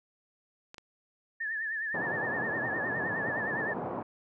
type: clicks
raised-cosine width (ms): 0.2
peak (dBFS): -28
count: 2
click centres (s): 0.744 / 0.782
type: tone with vibrato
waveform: sine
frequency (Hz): 1760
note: A6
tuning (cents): 0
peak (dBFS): -31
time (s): 1.4-3.74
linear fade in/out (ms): 10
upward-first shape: triangle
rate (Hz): 9.7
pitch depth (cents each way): 98
type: band-pass noise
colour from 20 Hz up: white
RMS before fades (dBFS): -36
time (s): 1.94-4.03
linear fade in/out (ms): 5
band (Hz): 110 to 940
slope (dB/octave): 24
effects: none